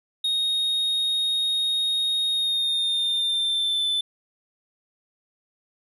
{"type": "tone with pitch glide", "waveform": "triangle", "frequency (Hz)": [3729, 3520], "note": ["A#7", "A7"], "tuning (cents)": [0, 0], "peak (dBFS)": -20, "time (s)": [0.24, 4.01], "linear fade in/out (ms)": 5, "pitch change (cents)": -100, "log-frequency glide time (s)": [2.3, 3.87], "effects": []}